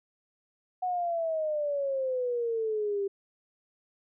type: exponential sweep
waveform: sine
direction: down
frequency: 740 to 392 Hz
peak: -27 dBFS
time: 0.82-3.08 s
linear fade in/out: 10 ms
effects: none